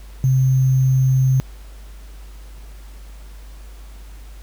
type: tone with sample-and-hold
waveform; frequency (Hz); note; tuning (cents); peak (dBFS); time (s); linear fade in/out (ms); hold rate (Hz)
sine; 130.81; C3; 0; -12; 0.24-1.4; 0; 6300
effects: added 50 Hz sine -35 dBFS peak until 4.42 s + pink hiss -49 dBFS RMS until 4.42 s